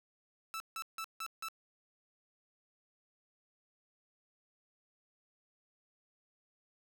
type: tone bursts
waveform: sawtooth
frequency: 1318.5 Hz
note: E6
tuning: in tune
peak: -35 dBFS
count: 5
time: 0.54-1.485 s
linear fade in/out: 0 ms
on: 61 ms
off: 160 ms
effects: none